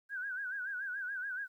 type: tone with vibrato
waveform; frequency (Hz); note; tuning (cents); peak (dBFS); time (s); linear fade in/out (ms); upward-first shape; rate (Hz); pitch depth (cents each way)
sine; 1552; G6; -18; -36; 0.09-1.48; 50; sine; 7; 110
effects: 12-bit